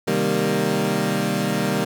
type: chord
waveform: 20% pulse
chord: C minor seventh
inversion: none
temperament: equal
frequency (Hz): 130.81 / 155.56 / 196 / 233.1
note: C3 / Eb3 / G3 / Bb3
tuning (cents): 0 / 0 / 0 / 0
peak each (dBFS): -24 / -21 / -18 / -20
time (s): 0.07-1.85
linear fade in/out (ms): 10
effects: none